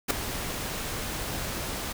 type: noise with ADSR envelope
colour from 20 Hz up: pink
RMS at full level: -21 dBFS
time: 0.08-1.93 s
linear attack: 26 ms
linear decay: 5 ms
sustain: -12 dB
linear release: 11 ms
effects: none